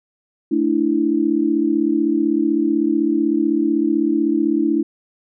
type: chord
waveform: sine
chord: A suspended fourth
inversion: none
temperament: equal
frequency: 220 / 293.7 / 329.6 Hz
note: A3 / D4 / E4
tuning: 0 / 0 / 0 cents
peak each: -23 / -18 / -18 dBFS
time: 0.51-4.83 s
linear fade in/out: 10 ms
effects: none